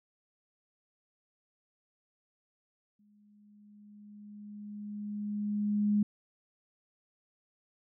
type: tone with exponential growth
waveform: sine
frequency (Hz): 207.5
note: G#3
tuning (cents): -1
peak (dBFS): -23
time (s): 2.99-6.03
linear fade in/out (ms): 5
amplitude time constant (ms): 660
effects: none